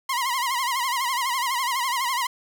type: tone with vibrato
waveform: sawtooth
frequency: 1012 Hz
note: B5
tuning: 42 cents sharp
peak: -19 dBFS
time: 0.09-2.27 s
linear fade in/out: 5 ms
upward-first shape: sine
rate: 12 Hz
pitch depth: 120 cents each way
effects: none